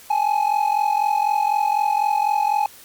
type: ring-modulated tone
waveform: triangle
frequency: 840 Hz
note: G#5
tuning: 19 cents sharp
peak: -12 dBFS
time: 0.1-2.66 s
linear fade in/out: 2 ms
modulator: 22 Hz
effects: white hiss -45 dBFS RMS until 2.84 s + Opus 48 kbps